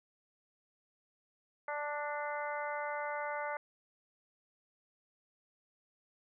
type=harmonic tone with a mistuned harmonic; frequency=293.7 Hz; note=D4; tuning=in tune; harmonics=2 / 3 / 4 / 5 / 6 / 7; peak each=-40 / -40 / -44 / -43 / -50 / -45 dBFS; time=1.68-3.57 s; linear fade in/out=2 ms; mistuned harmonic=6; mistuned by=+20 cents; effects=none